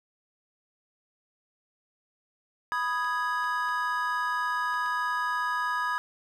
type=chord; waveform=triangle; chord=G# minor; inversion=first; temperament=equal; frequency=987.8 / 1244.5 / 1661.2 Hz; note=B5 / D#6 / G#6; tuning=0 / 0 / 0 cents; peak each=-29 dBFS; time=2.72-5.98 s; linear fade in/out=0 ms
type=clicks; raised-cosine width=0.2 ms; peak=-32 dBFS; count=5; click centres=3.046 / 3.441 / 3.688 / 4.74 / 4.861 s
effects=none